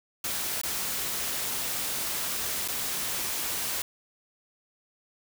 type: noise with dropouts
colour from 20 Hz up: white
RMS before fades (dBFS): -31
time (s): 0.24-3.82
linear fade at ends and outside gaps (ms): 2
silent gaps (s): 0.615-0.634 / 2.678-2.684
effects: none